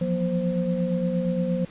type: tone cluster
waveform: sine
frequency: 170.3 / 178.9 / 239.3 / 522 Hz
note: F3 / F3 / A#3 / C5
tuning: -43 / +42 / +46 / -4 cents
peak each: -32 / -24 / -31 / -28 dBFS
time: 0.01-1.65 s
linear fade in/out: 5 ms
effects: pink hiss -47 dBFS RMS until 1.7 s + resampled to 8000 Hz